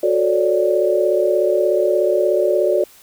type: chord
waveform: sine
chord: D major seventh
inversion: first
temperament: just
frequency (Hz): 367.1 / 440.5 / 550.6 / 587.3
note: F#4 / A4 / C#5 / D5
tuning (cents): -14 / +2 / -12 / 0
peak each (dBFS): -18 / -21 / -22 / -17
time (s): 0.03-2.84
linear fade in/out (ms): 5
effects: white hiss -47 dBFS RMS until 3.02 s